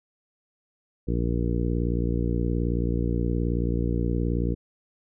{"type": "harmonic tone", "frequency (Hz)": 58.8, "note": "A#1", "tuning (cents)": 16, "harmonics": [1, 2, 3, 4, 5, 6, 7, 8], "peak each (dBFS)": [-26, -29, -30, -34, -32, -35, -37, -36], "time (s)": [1.07, 4.55], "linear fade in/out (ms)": 20, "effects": []}